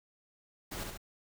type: noise with echo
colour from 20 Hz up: pink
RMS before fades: -40 dBFS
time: 0.71-0.84 s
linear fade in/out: 10 ms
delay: 68 ms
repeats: 2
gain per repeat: -3 dB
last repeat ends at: 0.976 s
effects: none